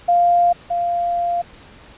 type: tone pair in turn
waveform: sine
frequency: 698.5 / 695.1 Hz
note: F5 / F5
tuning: 0 / -8 cents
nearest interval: unison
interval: 8 cents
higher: first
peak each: -11 / -17 dBFS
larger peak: first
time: 0.08-0.53 / 0.7-1.42 s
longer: second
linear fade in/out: 10 ms
effects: pink hiss -44 dBFS RMS until 1.97 s + resampled to 8000 Hz